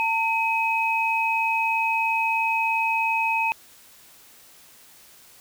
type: tone pair together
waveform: sine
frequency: 900 / 2537 Hz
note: A5 / D#7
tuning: +39 / +33 cents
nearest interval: octave + tritone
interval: 1794 cents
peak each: -23 dBFS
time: 0-3.52 s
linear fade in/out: 0 ms
effects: white hiss -51 dBFS RMS until 5.4 s